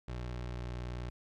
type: tone with pitch glide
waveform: 25% pulse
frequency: 61 to 60.58 Hz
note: B1 to B1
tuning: -21 to -33 cents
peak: -34 dBFS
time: 0.08-1.1 s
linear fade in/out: 5 ms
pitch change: -12 cents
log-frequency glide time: 0.39-0.8 s
effects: low-pass 5000 Hz 12 dB/octave + 12-bit